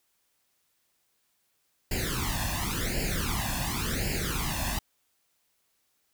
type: noise with flanger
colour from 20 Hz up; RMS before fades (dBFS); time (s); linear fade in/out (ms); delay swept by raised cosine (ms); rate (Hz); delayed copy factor
pink; -30; 1.91-4.79; 5; 0.41 to 1.16; 0.92; +0.9
effects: white hiss -73 dBFS RMS until 6.13 s